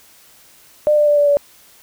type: tone with pitch steps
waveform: sine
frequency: 600 / 593.5 / 587 / 580.6 / 574.2 Hz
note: D5 / D5 / D5 / D5 / D5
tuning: +37 / +18 / -1 / -20 / -39 cents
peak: -10 dBFS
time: 0.87-1.37 s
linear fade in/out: 0 ms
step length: 100 ms
effects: white hiss -48 dBFS RMS until 1.82 s